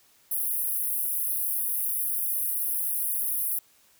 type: high-pass noise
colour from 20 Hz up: pink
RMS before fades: -28 dBFS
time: 0.31-3.59 s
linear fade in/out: 5 ms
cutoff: 10000 Hz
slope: 96 dB/octave
effects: white hiss -61 dBFS RMS until 3.99 s